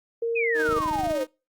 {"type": "tone", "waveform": "sine", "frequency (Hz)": 462.7, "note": "A#4", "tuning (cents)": -13, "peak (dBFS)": -23, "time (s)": [0.22, 0.79], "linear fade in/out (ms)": 5}
{"type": "exponential sweep", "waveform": "sine", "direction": "down", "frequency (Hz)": [2596, 493.9], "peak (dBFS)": -24, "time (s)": [0.35, 1.25], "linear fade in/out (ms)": 20}
{"type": "tone with tremolo", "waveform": "sawtooth", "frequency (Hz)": 311.1, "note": "D#4", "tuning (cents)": 0, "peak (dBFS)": -25, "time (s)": [0.54, 1.27], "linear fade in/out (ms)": 50, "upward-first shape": "square", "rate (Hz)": 18, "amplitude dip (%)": 35}
{"type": "clicks", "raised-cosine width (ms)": 5, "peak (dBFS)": -24, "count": 11, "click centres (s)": [0.691, 0.727, 0.767, 0.805, 0.859, 0.912, 0.958, 0.993, 1.035, 1.073, 1.11]}
{"effects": ["noise-tail reverb RT60 0.3 s tail -26 dB re dry", "Opus 32 kbps"]}